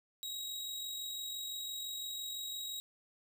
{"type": "tone with amplitude modulation", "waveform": "sawtooth", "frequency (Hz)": 3819, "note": "A#7", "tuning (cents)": 41, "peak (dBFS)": -35, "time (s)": [0.23, 2.8], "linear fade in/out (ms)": 0, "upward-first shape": "sine", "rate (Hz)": 45.9, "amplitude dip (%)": 30, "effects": []}